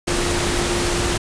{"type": "tone in noise", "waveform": "sine", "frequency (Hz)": 350, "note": "F4", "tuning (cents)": 4, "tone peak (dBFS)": -24, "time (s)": [0.07, 1.18], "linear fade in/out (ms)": 10, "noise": "pink", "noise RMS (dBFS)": -21, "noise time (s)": [0.07, 1.18], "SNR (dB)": -6, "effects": ["resampled to 22050 Hz"]}